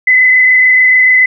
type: tone with frequency modulation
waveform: sine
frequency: 2023 Hz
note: B6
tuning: 41 cents sharp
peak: -4 dBFS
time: 0.07-1.26 s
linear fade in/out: 5 ms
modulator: 26.9 Hz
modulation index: 1.2
effects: none